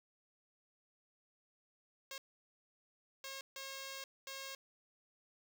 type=tone bursts at uneven times; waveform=5% pulse; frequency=541 Hz; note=C#5; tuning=42 cents flat; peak=-33 dBFS; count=4; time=2.11-2.18 / 3.24-3.41 / 3.56-4.04 / 4.27-4.55 s; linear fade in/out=2 ms; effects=none